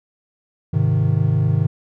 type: chord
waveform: triangle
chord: Ab major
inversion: none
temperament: equal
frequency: 103.83 / 130.81 / 155.56 Hz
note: Ab2 / C3 / Eb3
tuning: 0 / 0 / 0 cents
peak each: -17 dBFS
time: 0.73-1.67 s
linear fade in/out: 10 ms
effects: none